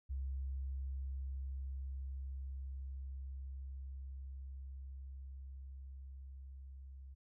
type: tone with level ramp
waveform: sine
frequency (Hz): 66.9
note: C2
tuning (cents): +39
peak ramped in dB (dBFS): -37 to -49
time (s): 0.09-7.15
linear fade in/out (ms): 20
effects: none